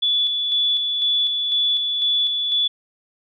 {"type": "tone with tremolo", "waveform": "sine", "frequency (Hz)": 3442, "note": "A7", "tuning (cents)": -39, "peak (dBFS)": -16, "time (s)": [0.02, 2.68], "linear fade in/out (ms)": 10, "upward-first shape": "square", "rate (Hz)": 2, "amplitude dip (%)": 35, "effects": []}